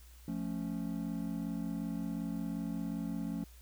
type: chord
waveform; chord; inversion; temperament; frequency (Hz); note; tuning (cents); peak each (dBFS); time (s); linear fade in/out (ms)
triangle; F augmented; none; equal; 174.61 / 220 / 277.2; F3 / A3 / C#4; 0 / 0 / 0; -37 / -37 / -38; 0.28-3.44; 2
effects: added 60 Hz sine -53 dBFS peak until 3.61 s + white hiss -62 dBFS RMS until 3.61 s